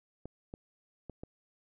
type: clicks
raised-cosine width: 2 ms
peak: -29 dBFS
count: 4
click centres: 0.256 / 0.539 / 1.097 / 1.235 s
effects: none